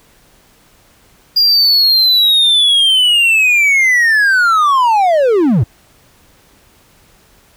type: linear sweep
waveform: triangle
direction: down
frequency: 4841 to 90.9 Hz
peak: -6 dBFS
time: 1.36-5.64 s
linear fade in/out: 10 ms
effects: pink hiss -49 dBFS RMS until 7.56 s